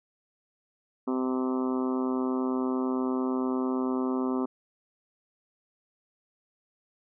harmonic tone, 128.9 Hz, C3, 26 cents flat, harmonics 2 / 3 / 4 / 5 / 6 / 7 / 8 / 9 / 10, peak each -27 / -32 / -40 / -42 / -44 / -42 / -41 / -41 / -46 dBFS, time 1.07-4.46 s, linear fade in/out 10 ms, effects none

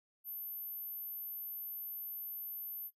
sine tone, 13080 Hz, G#9, 28 cents flat, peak -40 dBFS, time 0.24-2.91 s, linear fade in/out 50 ms, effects noise-tail reverb RT60 0.1 s tail -19 dB re dry

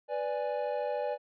triangle chord, G# diminished, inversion first, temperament equal, 493.9 / 587.3 / 830.6 Hz, B4 / D5 / G#5, 0 / 0 / 0 cents, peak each -33 / -31 / -35 dBFS, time 0.08-1.18 s, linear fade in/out 50 ms, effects resampled to 11025 Hz

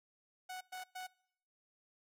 sawtooth tone bursts, 740 Hz, F#5, in tune, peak -39 dBFS, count 3, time 0.49-1.07 s, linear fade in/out 10 ms, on 120 ms, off 110 ms, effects noise-tail reverb RT60 0.8 s tail -25 dB re dry + AAC 64 kbps

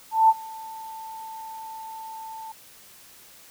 sine tone with ADSR envelope, 888 Hz, A5, 16 cents sharp, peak -11 dBFS, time 0.11-2.52 s, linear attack 180 ms, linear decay 41 ms, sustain -24 dB, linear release 4 ms, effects white hiss -50 dBFS RMS until 3.5 s

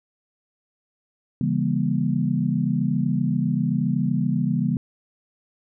sine chord, C# diminished seventh, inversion none, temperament just, 138.59 / 166.31 / 199.57 / 239.5 Hz, C#3 / E3 / G3 / Bb3, 0 / +16 / +31 / +47 cents, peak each -25 dBFS, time 1.41-4.77 s, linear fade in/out 2 ms, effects none

